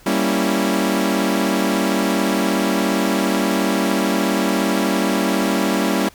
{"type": "chord", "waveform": "sawtooth", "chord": "G diminished seventh", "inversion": "none", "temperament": "equal", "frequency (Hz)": [196, 233.1, 277.2, 329.6], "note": ["G3", "Bb3", "Db4", "Fb4"], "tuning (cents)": [0, 0, 0, 0], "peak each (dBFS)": [-17, -19, -18, -19], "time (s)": [0.06, 6.09], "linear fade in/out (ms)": 5, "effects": ["pink hiss -48 dBFS RMS until 6.14 s"]}